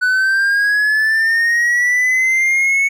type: linear sweep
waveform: triangle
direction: up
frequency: 1485 to 2217 Hz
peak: -10 dBFS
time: 0.01-2.89 s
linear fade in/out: 20 ms
effects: none